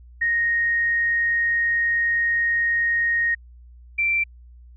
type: tone pair in turn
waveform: sine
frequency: 1864.7 / 2349 Hz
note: A#6 / D7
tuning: 0 / 0 cents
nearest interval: major third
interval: 400 cents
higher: second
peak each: -18 dBFS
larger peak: neither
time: 0.21-3.35 / 3.98-4.24 s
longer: first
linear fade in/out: 10 ms
effects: added 60 Hz sine -43 dBFS peak until 4.76 s